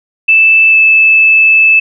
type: tone with pitch glide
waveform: sine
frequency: 2637 to 2622 Hz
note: E7 to E7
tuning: 0 to -10 cents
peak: -3 dBFS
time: 0.28-1.8 s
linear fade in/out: 10 ms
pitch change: -10 cents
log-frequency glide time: 0.7-0.75 s
effects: none